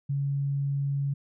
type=tone; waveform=sine; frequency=140 Hz; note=C#3; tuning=18 cents sharp; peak=-25 dBFS; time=0.09-1.14 s; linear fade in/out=10 ms; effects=none